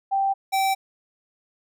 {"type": "tone pair in turn", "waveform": ["sine", "square"], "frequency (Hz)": [783, 774], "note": ["G5", "G5"], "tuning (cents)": [-2, -22], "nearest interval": "unison", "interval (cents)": 20, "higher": "first", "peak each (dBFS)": [-19, -20], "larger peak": "first", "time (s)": [[0.11, 0.34], [0.52, 0.75]], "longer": "neither", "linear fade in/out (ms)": 20, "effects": []}